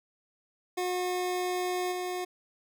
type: tone with level steps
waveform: 25% pulse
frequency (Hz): 362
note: F#4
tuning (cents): -38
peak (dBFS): -25 / -28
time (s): 0.77-2.25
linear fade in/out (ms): 10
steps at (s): 1.91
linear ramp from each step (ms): 20
effects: none